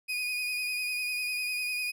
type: tone with vibrato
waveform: 35% pulse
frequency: 2477 Hz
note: D#7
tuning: 8 cents flat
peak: -28 dBFS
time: 0.08-1.92 s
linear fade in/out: 20 ms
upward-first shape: triangle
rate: 10 Hz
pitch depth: 33 cents each way
effects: none